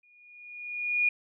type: tone with exponential growth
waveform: sine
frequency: 2441 Hz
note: D#7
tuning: 34 cents flat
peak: -20 dBFS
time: 0.03-1.09 s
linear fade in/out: 5 ms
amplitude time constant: 230 ms
effects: none